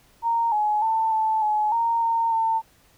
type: tone with pitch steps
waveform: sine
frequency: 926 / 844 / 891 / 877 / 849 / 925 / 917 / 899 Hz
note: A#5 / G#5 / A5 / A5 / G#5 / A#5 / A#5 / A5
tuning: -12 / +28 / +22 / -6 / +38 / -14 / -29 / +37 cents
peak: -19 dBFS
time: 0.22-2.62 s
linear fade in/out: 50 ms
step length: 300 ms
effects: pink hiss -58 dBFS RMS until 2.97 s